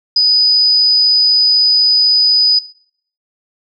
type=tone; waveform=sine; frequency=4978 Hz; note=D#8; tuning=in tune; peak=-7 dBFS; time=0.16-2.59 s; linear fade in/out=5 ms; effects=noise-tail reverb RT60 0.6 s tail -20 dB re dry